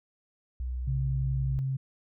sine tone with pitch glide, 62.4 to 62.04 Hz, B1 to B1, +19 to +9 cents, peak -30 dBFS, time 0.6-1.59 s, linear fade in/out 0 ms, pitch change -10 cents, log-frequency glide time 0.71-1.42 s
sine tone, 133.3 Hz, C3, 33 cents sharp, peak -27 dBFS, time 0.87-1.77 s, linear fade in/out 10 ms
effects none

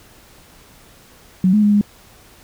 sine tone with pitch steps, 185.7 / 211.4 / 207 / 205.7 Hz, F#3 / G#3 / G#3 / G#3, +7 / +31 / -5 / -16 cents, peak -10 dBFS, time 1.44-1.812 s, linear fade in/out 2 ms, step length 93 ms, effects pink hiss -47 dBFS RMS until 2.43 s

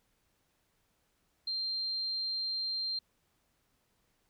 sine tone, 4170 Hz, C8, 7 cents flat, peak -32 dBFS, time 1.47-2.99 s, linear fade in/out 5 ms, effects pink hiss -75 dBFS RMS until 4.29 s

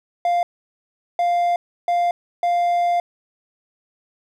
triangle tone bursts at uneven times, 698.5 Hz, F5, in tune, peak -14 dBFS, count 4, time 0.25-0.43 / 1.19-1.56 / 1.88-2.11 / 2.43-3 s, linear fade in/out 2 ms, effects none

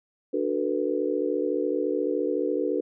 sine chord, B minor seventh, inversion first, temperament just, 296.3 / 370.4 / 444.5 / 493.9 Hz, D4 / F#4 / A4 / B4, +15 / +2 / +18 / 0 cents, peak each -29 dBFS, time 0.33-2.81 s, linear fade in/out 10 ms, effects none

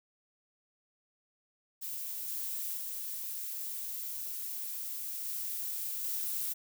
violet noise with level steps, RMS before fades -39 / -37 / -39 / -37 / -35 dBFS, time 1.81-6.54 s, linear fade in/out 20 ms, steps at 2.28 / 2.77 / 5.25 / 6.04 s, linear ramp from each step 2 ms, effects none

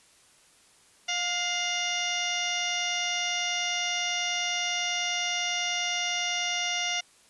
harmonic tone with a mistuned harmonic, 710 Hz, F5, 28 cents sharp, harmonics 1 / 2 / 3 / 4 / 5 / 6 / 7 / 8 / 9, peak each -36 / -39 / -32 / -32 / -35 / -44 / -43 / -35 / -41 dBFS, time 1.08-7.01 s, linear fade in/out 10 ms, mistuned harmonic 3, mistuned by -34 cents, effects white hiss -59 dBFS RMS until 7.29 s + resampled to 24000 Hz

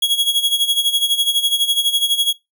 45% pulse tone with tremolo, 3322 Hz, G#7, in tune, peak -11 dBFS, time 0.02-2.33 s, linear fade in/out 5 ms, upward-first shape sine, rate 12 Hz, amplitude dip 75%, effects noise-tail reverb RT60 0.2 s tail -21 dB re dry

